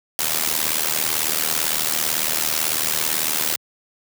white noise with amplitude modulation, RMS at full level -18 dBFS, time 0.19-3.56 s, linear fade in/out 0 ms, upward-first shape sine, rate 78 Hz, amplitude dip 85%, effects high-pass 100 Hz 12 dB/octave

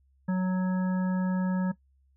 harmonic tone, 185 Hz, F#3, in tune, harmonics 1 / 3 / 5 / 7 / 9, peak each -24 / -39 / -40 / -47 / -43 dBFS, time 0.28-1.72 s, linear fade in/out 10 ms, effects noise-tail reverb RT60 0.1 s tail -17 dB re dry + added 67 Hz sine -62 dBFS peak until 2.16 s

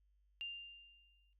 sine tone with exponential decay, 2794 Hz, F7, in tune, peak -39 dBFS, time 0.41-1.33 s, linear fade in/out 0 ms, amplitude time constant 200 ms, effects noise-tail reverb RT60 0.1 s tail -19 dB re dry + added 50 Hz sine -70 dBFS peak until 1.39 s

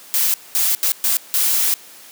blue noise bursts at uneven times, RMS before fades -17 dBFS, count 5, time 0.14-0.34 / 0.55-0.75 / 0.83-0.92 / 1.04-1.17 / 1.34-1.74 s, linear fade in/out 0 ms, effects white hiss -42 dBFS RMS until 2.11 s + high-pass 200 Hz 12 dB/octave

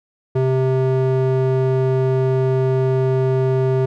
square tone with band-pass filter, 130.81 Hz, C3, in tune, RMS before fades -17 dBFS, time 0.35-3.86 s, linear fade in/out 10 ms, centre 330 Hz, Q 1.3, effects none

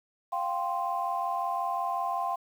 sine chord, F suspended second, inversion none, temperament equal, 698.5 / 784 / 1046.5 Hz, F5 / G5 / C6, 0 / 0 / 0 cents, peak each -32 / -32 / -31 dBFS, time 0.32-2.36 s, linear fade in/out 10 ms, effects tanh soft clip ceiling -18 dBFS + 9-bit

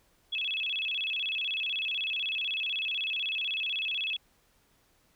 sine tone with vibrato, 2960 Hz, F#7, in tune, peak -29 dBFS, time 0.32-4.17 s, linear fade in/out 10 ms, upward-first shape square, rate 16 Hz, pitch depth 220 cents each way, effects pink hiss -67 dBFS RMS until 5.15 s

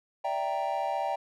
triangle chord, E half-diminished seventh, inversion third, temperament equal with one note detuned, 585 / 659.3 / 784 / 932.3 Hz, D5 / E5 / G5 / Bb5, -7 / 0 / 0 / 0 cents, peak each -33 / -33 / -29 / -33 dBFS, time 0.24-1.16 s, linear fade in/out 10 ms, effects none

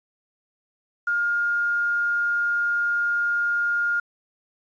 sine tone with quantisation, 1415 Hz, F6, 22 cents sharp, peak -20 dBFS, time 1.07-4 s, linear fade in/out 5 ms, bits 8, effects resampled to 16000 Hz

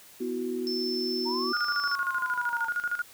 sine chord, B suspended fourth, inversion none, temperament equal, 246.9 / 329.6 / 370 Hz, B3 / E4 / F#4, 0 / 0 / 0 cents, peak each -33 / -37 / -31 dBFS, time 0.2-1.53 s, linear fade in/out 10 ms
sine tone, 5300 Hz, E8, 9 cents sharp, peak -31 dBFS, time 0.67-1.95 s, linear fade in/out 0 ms
sine linear two-way sweep, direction up then down, 901 to 1229 to 901 Hz, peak -32 dBFS, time 1.25-2.69 s, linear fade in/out 20 ms, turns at 1.55 s
sine tone with tremolo, 1433 Hz, F6, 44 cents sharp, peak -25 dBFS, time 1.53-3.02 s, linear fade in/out 5 ms, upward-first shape square, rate 13 Hz, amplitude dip 75%
effects white hiss -52 dBFS RMS until 3.13 s

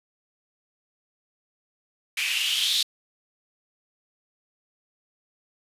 blue noise with band-pass filter sweep, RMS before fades -25 dBFS, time 2.17-2.83 s, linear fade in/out 5 ms, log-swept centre 2400 to 3800 Hz, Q 5.5, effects resampled to 32000 Hz

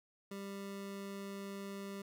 25% pulse tone, 198 Hz, G3, 18 cents sharp, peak -39 dBFS, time 0.31-2.02 s, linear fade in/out 5 ms, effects none

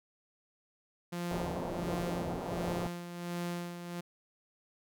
sawtooth tone with tremolo, 174.1 Hz, F3, 5 cents flat, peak -30 dBFS, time 1.12-4.01 s, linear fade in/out 10 ms, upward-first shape sine, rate 1.4 Hz, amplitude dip 60%
white low-pass noise, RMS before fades -38 dBFS, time 1.31-2.87 s, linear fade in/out 0 ms, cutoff 800 Hz, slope 24 dB/octave
effects none

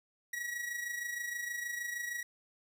45% pulse tone with amplitude modulation, 1917 Hz, A#6, 48 cents sharp, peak -34 dBFS, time 0.33-2.23 s, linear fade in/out 5 ms, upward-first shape sine, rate 26.4 Hz, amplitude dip 55%, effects none

